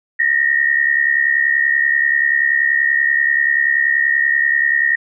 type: tone pair together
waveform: sine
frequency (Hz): 1829.6 / 1900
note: A#6 / A#6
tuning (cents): -33 / +33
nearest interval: minor second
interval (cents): 66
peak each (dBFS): -15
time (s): 0.19-4.96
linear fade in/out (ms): 10
effects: none